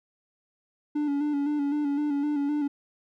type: tone with vibrato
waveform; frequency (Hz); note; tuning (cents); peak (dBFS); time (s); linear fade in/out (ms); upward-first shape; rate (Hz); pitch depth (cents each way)
triangle; 290; D4; -22; -22; 0.95-2.68; 10; square; 3.9; 39
effects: none